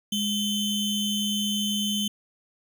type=ring-modulated tone; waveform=square; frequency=1637 Hz; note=G#6; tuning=25 cents flat; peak=-22 dBFS; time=0.12-2.08 s; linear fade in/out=5 ms; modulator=1430 Hz; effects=none